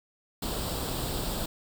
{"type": "noise with comb filter", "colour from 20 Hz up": "pink", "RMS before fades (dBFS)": -32, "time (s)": [0.42, 1.46], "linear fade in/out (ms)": 5, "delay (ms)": 0.24, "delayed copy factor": 0.6, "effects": []}